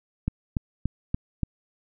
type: click train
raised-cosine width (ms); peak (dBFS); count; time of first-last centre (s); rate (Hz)
5; -12; 5; 0.28-1.433; 3.47
effects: none